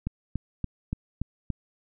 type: click train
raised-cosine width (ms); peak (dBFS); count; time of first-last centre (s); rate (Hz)
5; -16; 6; 0.07-1.503; 3.49
effects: none